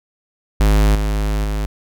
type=tone with level steps; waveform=square; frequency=51.91 Hz; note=G#1; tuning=in tune; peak=-11 / -17 / -19 dBFS; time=0.6-1.66 s; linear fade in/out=5 ms; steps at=0.95 / 1.44 s; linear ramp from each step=5 ms; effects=none